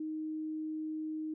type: tone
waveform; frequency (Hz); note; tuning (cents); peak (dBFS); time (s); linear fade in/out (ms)
sine; 311.8; D#4; +4; -35; 0-1.34; 5
effects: none